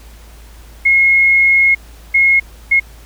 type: tone bursts at uneven times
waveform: sine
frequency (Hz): 2161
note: C#7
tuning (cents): -45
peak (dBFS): -7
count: 3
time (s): 0.85-1.75 / 2.14-2.4 / 2.71-2.8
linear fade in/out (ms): 10
effects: added 55 Hz sine -36 dBFS peak until 3.05 s + pink hiss -44 dBFS RMS until 3.05 s